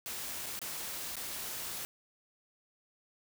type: noise with dropouts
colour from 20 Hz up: white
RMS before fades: -40 dBFS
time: 0.06-1.85 s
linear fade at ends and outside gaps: 0 ms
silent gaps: 0.46-0.464 / 0.591-0.616 / 1.156-1.167 s
effects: none